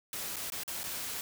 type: noise with dropouts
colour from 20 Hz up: white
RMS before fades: -38 dBFS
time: 0.13-1.21 s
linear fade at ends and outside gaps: 1 ms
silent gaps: 0.36-0.366 / 0.501-0.521 / 0.635-0.678 / 0.833-0.839 s
effects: none